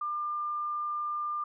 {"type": "tone", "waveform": "sine", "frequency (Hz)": 1198, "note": "D6", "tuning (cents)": 34, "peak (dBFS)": -30, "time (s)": [0.01, 1.44], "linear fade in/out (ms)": 5, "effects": []}